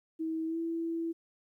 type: tone with pitch glide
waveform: sine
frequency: 321.5 to 331.3 Hz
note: E4 to E4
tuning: -43 to +9 cents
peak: -31 dBFS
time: 0.19-1.13 s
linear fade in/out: 20 ms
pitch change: +52 cents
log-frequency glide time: 0.46-0.58 s
effects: 12-bit